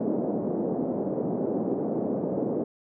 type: band-pass noise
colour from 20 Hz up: pink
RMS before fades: -28 dBFS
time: 0-2.64 s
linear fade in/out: 5 ms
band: 190 to 580 Hz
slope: 24 dB/octave
effects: none